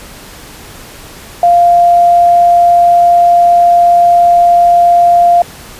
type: tone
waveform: sine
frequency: 696 Hz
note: F5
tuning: 6 cents flat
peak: -3 dBFS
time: 1.43-5.42 s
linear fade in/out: 2 ms
effects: pink hiss -32 dBFS RMS until 5.79 s + resampled to 32000 Hz